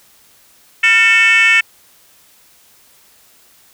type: tone with frequency modulation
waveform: sine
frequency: 2217 Hz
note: C#7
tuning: in tune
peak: -5 dBFS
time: 0.83-1.61 s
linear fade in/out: 10 ms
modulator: 414 Hz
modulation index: 1.4
effects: tanh soft clip ceiling -6 dBFS + white hiss -49 dBFS RMS until 3.73 s